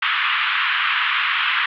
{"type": "band-pass noise", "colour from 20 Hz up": "pink", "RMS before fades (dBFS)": -20, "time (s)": [0.02, 1.66], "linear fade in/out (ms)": 5, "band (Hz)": [1100, 3300], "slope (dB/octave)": 48, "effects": []}